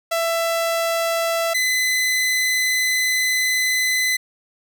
sawtooth tone pair in turn, 666 / 2019 Hz, E5 / B6, +18 / +38 cents, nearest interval octave + perfect fifth, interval 1920 cents, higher second, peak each -15 / -14 dBFS, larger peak second, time 0.11-1.54 / 1.54-4.17 s, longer second, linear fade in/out 10 ms, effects none

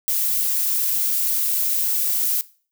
violet noise, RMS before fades -21 dBFS, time 0.08-2.41 s, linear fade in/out 0 ms, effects noise-tail reverb RT60 0.4 s tail -19 dB re dry

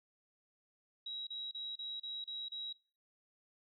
sine tone bursts, 3854 Hz, B7, 43 cents flat, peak -40 dBFS, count 7, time 1.06-2.728 s, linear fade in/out 5 ms, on 210 ms, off 33 ms, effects noise-tail reverb RT60 0.4 s tail -21 dB re dry

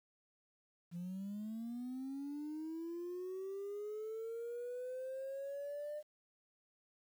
sine linear sweep, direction up, 168.9 to 603 Hz, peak -39 dBFS, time 0.91-6.03 s, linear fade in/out 50 ms, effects tanh soft clip ceiling -39 dBFS + 11-bit

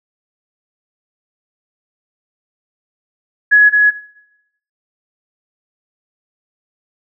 sine tone with echo, 1683 Hz, G#6, 23 cents sharp, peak -4 dBFS, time 3.51-3.7 s, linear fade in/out 20 ms, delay 210 ms, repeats 1, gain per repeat -2 dB, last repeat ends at 3.91 s, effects noise-tail reverb RT60 0.8 s tail -17 dB re dry

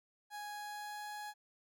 30% pulse tone with pitch glide, 830.6 to 836.4 Hz, G#5 to G#5, 0 to +12 cents, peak -40 dBFS, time 0.3-1.34 s, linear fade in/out 50 ms, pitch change +12 cents, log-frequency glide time 0.53-1.07 s, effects none

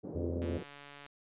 white band-pass noise, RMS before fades -42 dBFS, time 0.03-0.64 s, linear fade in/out 20 ms, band 120 to 450 Hz, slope 24 dB/octave
harmonic tone, 86 Hz, F2, 26 cents flat, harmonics 1 / 3 / 4 / 5 / 6 / 7, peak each -36 / -40 / -42 / -44 / -44 / -47 dBFS, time 0.15-0.58 s, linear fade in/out 5 ms
click train, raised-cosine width 0.3 ms, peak -34 dBFS, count 93, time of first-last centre 0.42-1.063 s, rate 143 Hz
effects resampled to 8000 Hz

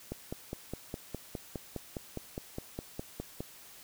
click train, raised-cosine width 2 ms, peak -23 dBFS, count 17, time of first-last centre 0.12-3.405 s, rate 4.87 Hz, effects white hiss -53 dBFS RMS until 3.83 s

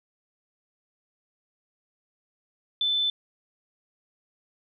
sine tone, 3520 Hz, A7, in tune, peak -22 dBFS, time 2.81-3.1 s, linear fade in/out 2 ms, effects none

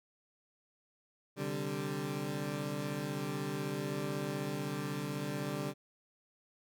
20% pulse chord, C suspended second, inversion none, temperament equal, 130.81 / 146.83 / 196 Hz, C3 / D3 / G3, 0 / 0 / 0 cents, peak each -38 / -33 / -35 dBFS, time 1.36-5.74 s, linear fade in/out 50 ms, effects none

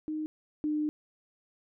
sine tone pair in turn, 308.9 / 302.2 Hz, D#4 / D4, -12 / +50 cents, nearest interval unison, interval 38 cents, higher first, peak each -31 / -27 dBFS, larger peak second, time 0.08-0.26 / 0.64-0.89 s, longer second, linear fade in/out 0 ms, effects none

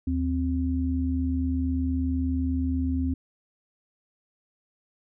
sine tone pair together, 77.77 / 261.6 Hz, D#2 / C4, 0 / 0 cents, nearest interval octave + major sixth, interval 2100 cents, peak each -26 dBFS, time 0.07-3.14 s, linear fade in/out 5 ms, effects none

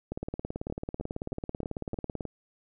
two click trains, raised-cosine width 2 ms, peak -20 / -22 dBFS, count 39 / 6, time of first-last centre 0.12-2.208 / 0.7-2.253 s, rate 18.2 / 3.22 Hz, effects none

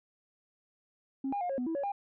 sine tone with pitch steps, 269.6 / 809 / 712 / 544 / 248.4 / 326.5 / 561 / 804 Hz, C#4 / G#5 / F5 / C#5 / B3 / E4 / C#5 / G5, -48 / -46 / +33 / -33 / +10 / -17 / +21 / +44 cents, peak -29 dBFS, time 1.24-1.92 s, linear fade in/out 5 ms, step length 85 ms, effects tanh soft clip ceiling -28 dBFS

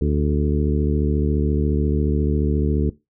harmonic tone with a mistuned harmonic, 74.3 Hz, D2, 21 cents sharp, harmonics 1 / 2 / 3 / 4 / 5 / 6, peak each -20 / -23 / -25 / -26 / -27 / -28 dBFS, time 0.01-2.9 s, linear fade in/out 5 ms, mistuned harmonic 6, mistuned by -31 cents, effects noise-tail reverb RT60 0.2 s tail -18 dB re dry

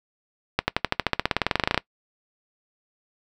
accelerating click train, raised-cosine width 0.3 ms, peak -3 dBFS, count 22, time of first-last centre 0.59-1.777 s, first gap 90 ms, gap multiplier 0.95, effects noise-tail reverb RT60 0.1 s tail -21 dB re dry

